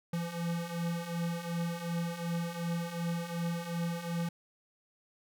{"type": "beating tone pair", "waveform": "square", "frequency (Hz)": [168.1, 170.8], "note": ["E3", "F3"], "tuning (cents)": [34, -38], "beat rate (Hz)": 2.7, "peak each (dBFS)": [-39, -35], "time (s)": [0.13, 4.29], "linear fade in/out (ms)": 5, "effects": []}